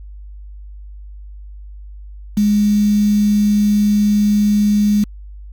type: tone with quantisation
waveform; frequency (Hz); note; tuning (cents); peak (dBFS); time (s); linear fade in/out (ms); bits
sine; 207.7; G#3; 0; -10; 2.37-5.04; 5; 5
effects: added 50 Hz sine -31 dBFS peak until 5.52 s + MP3 96 kbps